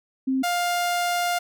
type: tone pair in turn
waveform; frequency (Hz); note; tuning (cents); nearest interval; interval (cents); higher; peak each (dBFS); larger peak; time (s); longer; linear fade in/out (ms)
sine / sawtooth; 263.9 / 703.2; C4 / F5; +15 / +12; octave + perfect fourth; 1697; second; -20 / -18; second; 0.27-0.43 / 0.43-1.39; second; 10
effects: none